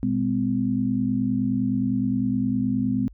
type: tone cluster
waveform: sine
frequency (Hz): 119.5 / 205.9 / 255.6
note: A#2 / G#3 / C4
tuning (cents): +43 / -15 / -40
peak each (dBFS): -29 / -25 / -23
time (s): 0.03-3.08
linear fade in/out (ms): 0
effects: added 50 Hz sine -44 dBFS peak until 3.13 s